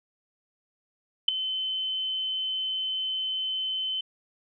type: tone with ADSR envelope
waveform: sine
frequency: 3059 Hz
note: G7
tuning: 43 cents flat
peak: -12 dBFS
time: 1.28-4.01 s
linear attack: 6 ms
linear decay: 4 ms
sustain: -15 dB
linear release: 6 ms
effects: none